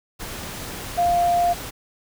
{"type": "tone in noise", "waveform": "sine", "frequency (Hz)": 698.5, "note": "F5", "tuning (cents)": 0, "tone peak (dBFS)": -16, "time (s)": [0.97, 1.54], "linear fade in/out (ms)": 20, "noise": "pink", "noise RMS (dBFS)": -33, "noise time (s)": [0.19, 1.71], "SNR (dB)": 14, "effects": []}